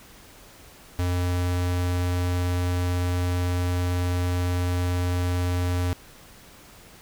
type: tone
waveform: square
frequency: 89.1 Hz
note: F2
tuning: 35 cents sharp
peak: -23 dBFS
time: 0.99-5.93 s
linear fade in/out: 0 ms
effects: pink hiss -49 dBFS RMS until 7.01 s